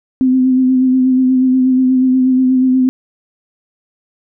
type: tone with vibrato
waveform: sine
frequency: 257.7 Hz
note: C4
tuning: 26 cents flat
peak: -8 dBFS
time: 0.21-2.89 s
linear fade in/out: 0 ms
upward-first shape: sine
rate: 8.3 Hz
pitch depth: 25 cents each way
effects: none